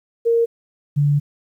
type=tone pair in turn; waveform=sine; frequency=463.9 / 144.82 Hz; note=A#4 / D3; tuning=-8 / -24 cents; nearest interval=octave + minor sixth; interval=2016 cents; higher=first; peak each=-13 dBFS; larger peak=neither; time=0.25-0.46 / 0.96-1.2 s; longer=second; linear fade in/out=20 ms; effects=9-bit